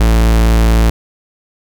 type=tone; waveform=45% pulse; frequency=55.9 Hz; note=A1; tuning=28 cents sharp; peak=-7 dBFS; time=0-0.9 s; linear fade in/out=5 ms; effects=none